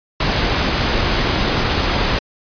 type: noise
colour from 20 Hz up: pink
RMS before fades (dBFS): -17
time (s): 0.2-2.19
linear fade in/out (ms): 5
effects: resampled to 11025 Hz